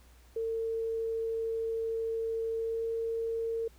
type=tone with pitch glide; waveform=sine; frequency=452.2 to 455.6 Hz; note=A4 to A#4; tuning=+47 to -40 cents; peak=-30 dBFS; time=0.36-3.68 s; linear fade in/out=5 ms; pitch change=+13 cents; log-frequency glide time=2.58-2.85 s; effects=added 60 Hz sine -56 dBFS peak until 3.78 s + pink hiss -63 dBFS RMS until 3.78 s